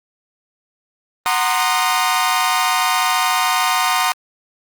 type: chord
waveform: sawtooth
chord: C half-diminished seventh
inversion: second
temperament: equal with one note detuned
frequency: 740 / 932.3 / 1046.5 / 1225.2 Hz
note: Gb5 / Bb5 / C6 / Eb6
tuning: 0 / 0 / 0 / -27 cents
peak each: -17 dBFS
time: 1.26-4.12 s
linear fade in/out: 0 ms
effects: Opus 32 kbps